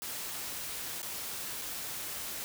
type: noise with dropouts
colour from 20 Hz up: white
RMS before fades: -39 dBFS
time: 0.02-2.44 s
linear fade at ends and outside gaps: 0 ms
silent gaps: 1.018-1.029 / 1.615-1.619 s
effects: none